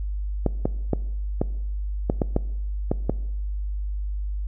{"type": "clicks", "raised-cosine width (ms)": 2, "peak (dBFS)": -7, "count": 9, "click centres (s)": [0.463, 0.655, 0.933, 1.415, 2.099, 2.218, 2.364, 2.915, 3.096], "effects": ["noise-tail reverb RT60 0.9 s tail -20 dB re dry", "added 50 Hz sine -25 dBFS peak until 4.47 s"]}